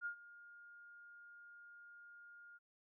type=tone with ADSR envelope; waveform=sine; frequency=1417 Hz; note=F6; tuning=25 cents sharp; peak=-38 dBFS; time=0.01-2.59 s; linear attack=47 ms; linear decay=93 ms; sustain=-18 dB; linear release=28 ms; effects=none